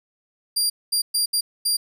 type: tone bursts at uneven times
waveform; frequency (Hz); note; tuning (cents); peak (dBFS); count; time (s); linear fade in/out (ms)
25% pulse; 4775; D8; +28; -14; 5; 0.56-0.7 / 0.92-1.02 / 1.14-1.26 / 1.33-1.41 / 1.65-1.77; 10
effects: none